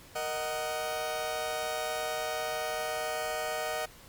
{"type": "chord", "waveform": "sawtooth", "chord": "D# minor", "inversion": "second", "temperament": "just", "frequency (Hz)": [466.7, 622.3, 746.7], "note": ["A#4", "D#5", "F#5"], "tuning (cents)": [2, 0, 16], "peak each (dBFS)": [-35, -30, -32], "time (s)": [0.15, 3.86], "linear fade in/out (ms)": 10, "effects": ["pink hiss -53 dBFS RMS until 4.08 s", "MP3 96 kbps"]}